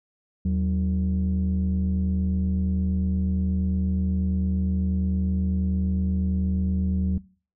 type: tone pair together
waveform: sine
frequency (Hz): 79.3 / 187.79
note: D#2 / F#3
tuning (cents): +33 / +26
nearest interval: octave + minor third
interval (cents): 1493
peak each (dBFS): -22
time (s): 0.45-7.18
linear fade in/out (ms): 5
effects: noise-tail reverb RT60 0.4 s tail -21 dB re dry + tanh soft clip ceiling -17 dBFS